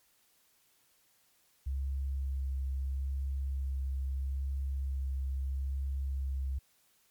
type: tone with vibrato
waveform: sine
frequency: 67.4 Hz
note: C#2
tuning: 48 cents flat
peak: -31 dBFS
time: 1.66-6.59 s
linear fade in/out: 10 ms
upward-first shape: sine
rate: 0.77 Hz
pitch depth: 15 cents each way
effects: white hiss -69 dBFS RMS until 7.1 s + MP3 96 kbps